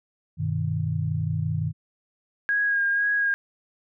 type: chord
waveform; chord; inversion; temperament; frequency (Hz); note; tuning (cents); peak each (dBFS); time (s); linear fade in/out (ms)
sine; G augmented; none; equal; 98 / 123.47 / 155.56; G2 / B2 / D#3; 0 / 0 / 0; -28 / -30 / -26; 0.37-1.73; 50
type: tone with vibrato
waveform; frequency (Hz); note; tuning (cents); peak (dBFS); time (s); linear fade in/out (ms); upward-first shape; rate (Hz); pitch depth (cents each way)
sine; 1635; G#6; -28; -20; 2.49-3.34; 0; sine; 2; 24
effects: none